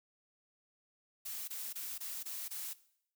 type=noise bursts; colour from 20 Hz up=blue; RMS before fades=-42 dBFS; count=6; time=1.25-2.735 s; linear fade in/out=10 ms; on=230 ms; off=21 ms; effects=noise-tail reverb RT60 0.7 s tail -18 dB re dry